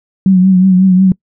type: tone with vibrato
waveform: sine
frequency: 186.7 Hz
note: F#3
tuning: 16 cents sharp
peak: -4 dBFS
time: 0.26-1.12 s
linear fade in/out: 2 ms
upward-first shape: triangle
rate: 5.5 Hz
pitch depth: 57 cents each way
effects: noise-tail reverb RT60 0.1 s tail -25 dB re dry